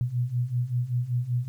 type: beating tone pair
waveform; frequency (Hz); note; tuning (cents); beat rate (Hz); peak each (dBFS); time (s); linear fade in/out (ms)
sine; 119.7 / 124.9; A#2 / B2; +46 / +20; 5.2; -29 / -26; 0.01-1.48; 0
effects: 10-bit